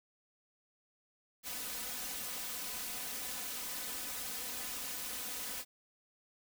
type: noise with comb filter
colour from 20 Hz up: white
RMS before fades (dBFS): -41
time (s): 1.43-5.65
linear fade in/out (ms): 50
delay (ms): 4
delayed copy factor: +0.8
effects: none